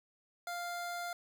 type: tone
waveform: 25% pulse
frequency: 698.5 Hz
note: F5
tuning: in tune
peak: -34 dBFS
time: 0.47-1.13 s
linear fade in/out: 2 ms
effects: none